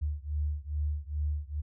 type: beating tone pair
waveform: sine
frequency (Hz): 73.4 / 75.8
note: D2 / D#2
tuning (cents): 0 / -45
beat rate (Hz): 2.4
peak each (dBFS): -32 / -33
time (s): 0.01-1.62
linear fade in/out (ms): 20
effects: none